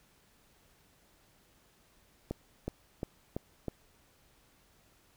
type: accelerating click train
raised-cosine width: 2 ms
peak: -21 dBFS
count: 5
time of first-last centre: 2.31-3.683 s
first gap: 370 ms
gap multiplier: 0.95
effects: pink hiss -66 dBFS RMS until 5.16 s